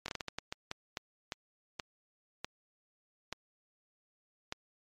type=slowing click train; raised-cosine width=0.2 ms; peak=-19 dBFS; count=15; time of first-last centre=0.06-4.524 s; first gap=22 ms; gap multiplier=1.36; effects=MP3 64 kbps